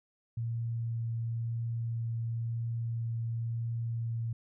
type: tone with vibrato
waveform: sine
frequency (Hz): 115.6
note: A#2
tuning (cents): -14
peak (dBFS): -31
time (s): 0.37-4.33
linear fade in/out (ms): 5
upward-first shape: triangle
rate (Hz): 0.97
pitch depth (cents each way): 9
effects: none